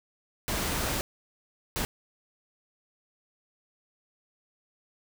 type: noise bursts at uneven times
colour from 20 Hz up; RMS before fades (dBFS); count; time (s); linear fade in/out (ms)
pink; -30; 2; 0.48-1.01 / 1.76-1.85; 0
effects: none